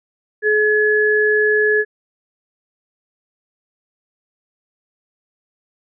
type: tone pair together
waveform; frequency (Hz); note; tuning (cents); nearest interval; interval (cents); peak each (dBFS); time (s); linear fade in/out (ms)
sine; 425.4 / 1700.4; G#4 / G#6; +42 / +40; 2 octaves; 2398; -15; 0.42-1.85; 50
effects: none